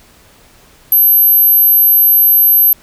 sine tone, 12420 Hz, G9, 17 cents flat, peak -5 dBFS, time 0.92-2.73 s, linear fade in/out 2 ms, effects pink hiss -45 dBFS RMS until 2.82 s

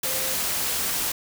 sine tone in noise, 523.3 Hz, C5, in tune, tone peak -35 dBFS, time 0.05-0.34 s, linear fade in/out 5 ms, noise white, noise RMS -26 dBFS, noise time 0.03-1.12 s, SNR -12 dB, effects none

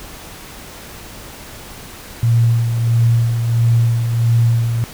sine tone with tremolo, 116.54 Hz, A#2, in tune, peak -9 dBFS, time 2.23-4.84 s, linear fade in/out 0 ms, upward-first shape sine, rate 1.5 Hz, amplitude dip 50%, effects pink hiss -35 dBFS RMS until 4.93 s

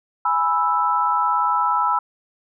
sine chord, E major, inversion first, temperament equal, 830.6 / 987.8 / 1318.5 Hz, G#5 / B5 / E6, 0 / 0 / 0 cents, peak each -24 / -20 / -20 dBFS, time 0.25-1.99 s, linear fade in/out 5 ms, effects none

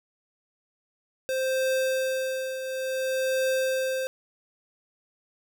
square tone with tremolo, 523.3 Hz, C5, in tune, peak -23 dBFS, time 1.29-4.07 s, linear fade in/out 0 ms, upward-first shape triangle, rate 0.57 Hz, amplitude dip 65%, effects none

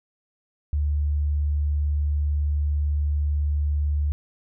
sine tone, 73.5 Hz, D2, 2 cents sharp, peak -20 dBFS, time 0.73-4.12 s, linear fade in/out 0 ms, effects none

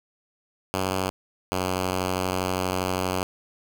5% pulse tone pair in turn, 94.1 / 92.48 Hz, F#2 / F#2, +30 / 0 cents, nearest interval unison, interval 30 cents, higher first, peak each -13 dBFS, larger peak neither, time 0.74-1.1 / 1.52-3.23 s, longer second, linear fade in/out 0 ms, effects none

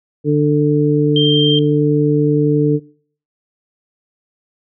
harmonic tone, 148.2 Hz, D3, 16 cents sharp, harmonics 1 / 2 / 3, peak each -15 / -15 / -15 dBFS, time 0.24-2.8 s, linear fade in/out 50 ms
sine tone, 3164 Hz, G7, 15 cents sharp, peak -14 dBFS, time 1.16-1.59 s, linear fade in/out 2 ms
effects noise-tail reverb RT60 0.5 s tail -22 dB re dry

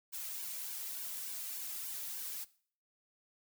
blue noise with flanger, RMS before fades -42 dBFS, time 0.12-2.45 s, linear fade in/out 20 ms, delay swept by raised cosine 1.5 to 2.8 ms, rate 3.4 Hz, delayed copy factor -0.8, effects noise-tail reverb RT60 0.5 s tail -19 dB re dry

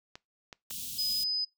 clicks, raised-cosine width 0.2 ms, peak -26 dBFS, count 3, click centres 0.155 / 0.528 / 0.709 s
white band-stop noise, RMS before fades -39 dBFS, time 0.7-1.24 s, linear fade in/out 5 ms, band 260 to 2900 Hz, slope 48 dB/octave
sine tone, 5010 Hz, D#8, 11 cents sharp, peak -28 dBFS, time 0.98-1.45 s, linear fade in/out 10 ms
effects noise-tail reverb RT60 0.2 s tail -22 dB re dry

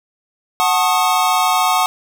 square chord, D# half-diminished seventh, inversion first, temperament equal with one note detuned, 740 / 880 / 1088.4 / 1244.5 Hz, F#5 / A5 / C#6 / D#6, 0 / 0 / -32 / 0 cents, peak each -18 / -20 / -20 / -20 dBFS, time 0.6-1.86 s, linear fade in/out 0 ms, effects none

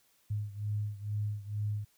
sine beating tone pair, 103.83 / 106.03 Hz, G#2 / G#2, 0 / +36 cents, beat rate 2.2 Hz, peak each -34 / -37 dBFS, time 0.3-1.85 s, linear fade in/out 10 ms, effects white hiss -69 dBFS RMS until 1.97 s

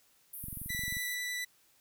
white band-pass noise, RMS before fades -44 dBFS, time 0.33-1.15 s, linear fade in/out 5 ms, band 9600 to 16000 Hz, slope 96 dB/octave
click train, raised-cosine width 5 ms, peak -32 dBFS, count 13, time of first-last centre 0.44-0.969 s, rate 22.7 Hz
sawtooth tone with vibrato, 1975.5 Hz, B6, in tune, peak -31 dBFS, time 0.69-1.45 s, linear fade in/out 10 ms, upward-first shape triangle, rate 10 Hz, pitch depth 9 cents each way
effects white hiss -67 dBFS RMS until 1.8 s

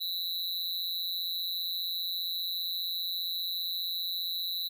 square tone with amplitude modulation, 3951 Hz, B7, in tune, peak -28 dBFS, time 0-4.69 s, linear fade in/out 20 ms, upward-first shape sine, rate 175 Hz, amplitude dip 90%, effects none

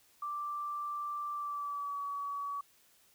sine tone with pitch glide, 1174.7 to 1135.3 Hz, D6 to C#6, 0 to +41 cents, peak -35 dBFS, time 0.22-2.61 s, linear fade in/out 5 ms, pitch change -59 cents, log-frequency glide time 1.33-2.01 s, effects white hiss -66 dBFS RMS until 3.14 s

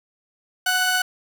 sawtooth tone pair together, 735.8 / 1487 Hz, F#5 / F#6, -10 / +8 cents, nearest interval octave, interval 1218 cents, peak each -21 / -16 dBFS, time 0.66-1.02 s, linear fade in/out 5 ms, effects none

